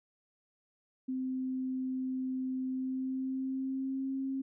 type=tone with pitch glide; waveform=sine; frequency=259.2 to 267.9 Hz; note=C4 to C4; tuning=-16 to +41 cents; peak=-32 dBFS; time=1.08-4.42 s; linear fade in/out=10 ms; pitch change=+57 cents; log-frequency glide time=2.69-4.13 s; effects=none